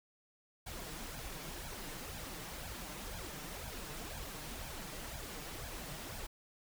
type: noise with flanger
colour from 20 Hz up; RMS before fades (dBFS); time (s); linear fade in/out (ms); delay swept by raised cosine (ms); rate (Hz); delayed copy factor
pink; -45; 0.66-6.27; 10; 1.2 to 6.7; 2; +0.75
effects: none